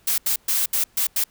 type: noise bursts at uneven times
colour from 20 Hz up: blue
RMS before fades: -21 dBFS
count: 6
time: 0.07-0.18 / 0.26-0.36 / 0.48-0.66 / 0.73-0.84 / 0.97-1.07 / 1.16-1.24 s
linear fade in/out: 5 ms
effects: pink hiss -58 dBFS RMS until 1.3 s